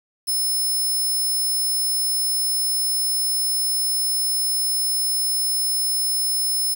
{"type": "tone", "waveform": "10% pulse", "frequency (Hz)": 5240, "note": "E8", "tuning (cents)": -11, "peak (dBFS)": -14, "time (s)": [0.27, 6.75], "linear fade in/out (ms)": 20, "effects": ["8-bit"]}